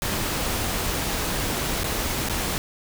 pink noise with dropouts, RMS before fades -26 dBFS, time 0.02-2.58 s, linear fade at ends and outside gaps 0 ms, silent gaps 1.834-1.842 / 2.287-2.297 s, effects none

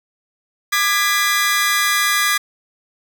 sawtooth chord, G# diminished, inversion second, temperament just, 1196.1 / 1661.2 / 1993.5 Hz, D6 / G#6 / B6, +31 / 0 / +16 cents, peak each -16 dBFS, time 0.72-2.38 s, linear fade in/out 10 ms, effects none

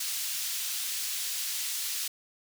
pink high-pass noise, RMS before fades -33 dBFS, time 0-2.08 s, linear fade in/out 5 ms, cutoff 3700 Hz, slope 12 dB/octave, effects none

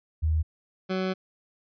sine / 20% pulse tone pair in turn, 78.8 / 187.42 Hz, D#2 / F#3, +23 / +23 cents, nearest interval octave + minor third, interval 1500 cents, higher second, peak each -21 dBFS, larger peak neither, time 0.22-0.43 / 0.89-1.14 s, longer second, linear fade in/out 20 ms, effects resampled to 11025 Hz

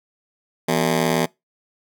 15% pulse ring-modulated tone, 206.1 Hz, G#3, 13 cents flat, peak -8 dBFS, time 0.68-1.26 s, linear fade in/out 10 ms, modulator 39.5 Hz, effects noise-tail reverb RT60 0.2 s tail -23 dB re dry

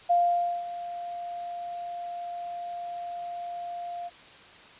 sine tone with ADSR envelope, 698.5 Hz, F5, in tune, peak -18 dBFS, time 0.09-4.1 s, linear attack 17 ms, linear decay 530 ms, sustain -15 dB, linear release 33 ms, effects white hiss -50 dBFS RMS until 4.79 s + resampled to 8000 Hz

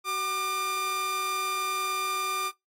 sawtooth tone pair together, 376.7 / 1196.6 Hz, F#4 / D6, +31 / +32 cents, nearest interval octave + minor sixth, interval 2001 cents, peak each -35 / -24 dBFS, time 0.04-2.52 s, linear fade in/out 50 ms, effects noise-tail reverb RT60 0.2 s tail -25 dB re dry + AAC 48 kbps

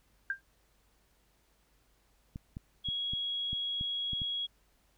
sine tone with exponential decay, 1590 Hz, G6, 24 cents sharp, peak -26 dBFS, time 0.3-0.41 s, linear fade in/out 2 ms, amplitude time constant 22 ms
clicks, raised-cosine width 5 ms, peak -28 dBFS, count 8, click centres 2.359 / 2.569 / 2.887 / 3.135 / 3.531 / 3.811 / 4.133 / 4.218 s
sine tone, 3318 Hz, G#7, 2 cents flat, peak -32 dBFS, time 2.84-4.47 s, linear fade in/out 20 ms
effects added 50 Hz sine -70 dBFS peak until 4.97 s + pink hiss -71 dBFS RMS until 4.97 s

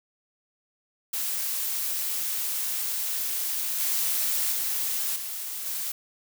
blue noise with level steps, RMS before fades -29 / -26 / -28 / -34 / -31 dBFS, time 1.13-5.92 s, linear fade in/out 5 ms, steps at 3.8 / 4.52 / 5.16 / 5.66 s, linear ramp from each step 2 ms, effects none

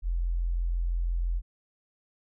sine tone, 43 Hz, F1, 26 cents flat, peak -25 dBFS, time 0.02-1.42 s, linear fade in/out 50 ms, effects none

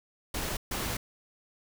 pink noise bursts at uneven times, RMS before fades -33 dBFS, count 2, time 0.34-0.57 / 0.71-0.97 s, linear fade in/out 5 ms, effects none

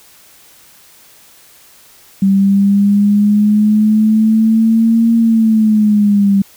sine linear two-way sweep, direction up then down, 193.9 to 230.3 to 195.9 Hz, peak -7 dBFS, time 2.22-6.42 s, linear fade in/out 5 ms, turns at 5.15 s, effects white hiss -44 dBFS RMS until 6.56 s

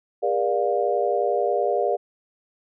sine tone cluster, 405.9 / 476.9 / 589 / 706 Hz, G#4 / A#4 / D5 / F5, -40 / +39 / +5 / +19 cents, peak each -25 dBFS, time 0.22-1.97 s, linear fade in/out 20 ms, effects none

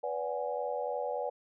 sine chord, G# half-diminished seventh, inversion first, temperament equal with one note detuned, 493.9 / 577.2 / 740 / 830.6 Hz, B4 / D5 / F#5 / G#5, 0 / -30 / 0 / 0 cents, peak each -36 / -36 / -39 / -39 dBFS, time 0.03-1.3 s, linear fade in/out 10 ms, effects none

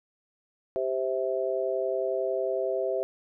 sine chord, C major, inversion second, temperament just, 392.4 / 523.3 / 654.1 Hz, G4 / C5 / E5, +2 / 0 / -14 cents, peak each -30 dBFS, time 0.76-3.03 s, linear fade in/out 0 ms, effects none

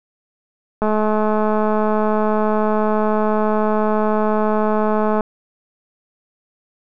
click train, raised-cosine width 1 ms, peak -6 dBFS, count 940, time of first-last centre 0.82-5.208 s, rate 214 Hz, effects none

